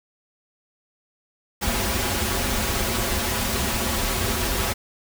pink noise with comb filter, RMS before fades -24 dBFS, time 1.61-4.74 s, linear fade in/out 20 ms, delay 6.6 ms, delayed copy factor -0.85, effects none

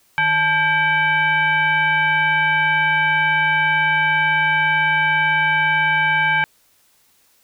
sine tone with frequency modulation, 1589 Hz, G6, 23 cents sharp, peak -14 dBFS, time 0.18-6.44 s, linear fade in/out 0 ms, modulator 718 Hz, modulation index 1.2, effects white hiss -58 dBFS RMS until 7.43 s

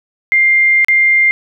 sine tone with dropouts, 2100 Hz, C7, 6 cents sharp, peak -7 dBFS, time 0.32-1.31 s, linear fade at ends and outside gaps 0 ms, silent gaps 0.846-0.884 s, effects none

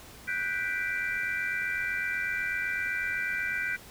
sine chord, G major seventh, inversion third, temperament equal, 1480 / 1568 / 1975.5 / 2349 Hz, F#6 / G6 / B6 / D7, 0 / 0 / 0 / 0 cents, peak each -34 dBFS, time 0.27-3.77 s, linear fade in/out 20 ms, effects pink hiss -49 dBFS RMS until 3.9 s

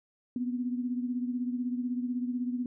sine beating tone pair, 244.9 / 260.9 Hz, B3 / C4, -14 / -5 cents, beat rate 16 Hz, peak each -30 / -37 dBFS, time 0.36-2.66 s, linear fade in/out 2 ms, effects none

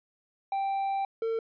triangle tone pair in turn, 784 / 452.3 Hz, G5 / A4, 0 / +48 cents, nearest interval minor seventh, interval 952 cents, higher first, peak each -25 dBFS, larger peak neither, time 0.52-1.05 / 1.22-1.39 s, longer first, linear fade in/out 2 ms, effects resampled to 11025 Hz

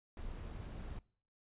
brown noise, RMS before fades -45 dBFS, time 0.17-0.99 s, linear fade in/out 2 ms, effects noise-tail reverb RT60 0.5 s tail -23 dB re dry + resampled to 8000 Hz

